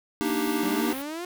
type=chord; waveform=square; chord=Eb major seventh; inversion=second; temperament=equal; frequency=233.1 / 293.7 / 311.1 / 392 Hz; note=Bb3 / D4 / Eb4 / G4; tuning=0 / 0 / 0 / 0 cents; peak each=-32 / -30 / -30 / -31 dBFS; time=0.21-0.93 s; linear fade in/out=0 ms
type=band-stop noise; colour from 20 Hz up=white; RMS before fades=-39 dBFS; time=0.25-1.02 s; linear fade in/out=0 ms; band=4000 to 9200 Hz; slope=96 dB/octave
type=exponential sweep; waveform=sawtooth; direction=up; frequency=185 to 362.6 Hz; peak=-28 dBFS; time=0.63-1.25 s; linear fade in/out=2 ms
effects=none